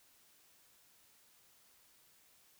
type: silence
effects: white hiss -67 dBFS RMS until 2.59 s